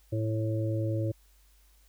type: harmonic tone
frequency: 110 Hz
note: A2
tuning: in tune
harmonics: 1 / 3 / 4 / 5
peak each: -28 / -34 / -44 / -36 dBFS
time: 0.12-1.12 s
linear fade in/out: 10 ms
effects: added 50 Hz sine -59 dBFS peak until 1.88 s + white hiss -66 dBFS RMS until 1.88 s